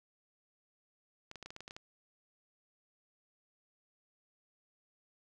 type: clicks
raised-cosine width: 0.2 ms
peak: -29 dBFS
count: 10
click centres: 1.314 / 1.357 / 1.427 / 1.46 / 1.505 / 1.564 / 1.606 / 1.679 / 1.709 / 1.765 s
effects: none